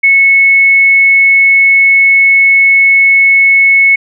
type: tone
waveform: sine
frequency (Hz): 2200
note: C#7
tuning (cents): -14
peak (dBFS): -3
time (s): 0.03-3.96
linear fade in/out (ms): 10
effects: none